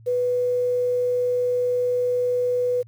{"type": "tone with quantisation", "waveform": "sine", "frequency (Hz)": 493.9, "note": "B4", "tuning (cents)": 0, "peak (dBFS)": -19, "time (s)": [0.06, 2.83], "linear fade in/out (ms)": 20, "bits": 8, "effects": ["added 113 Hz sine -45 dBFS peak until 2.87 s"]}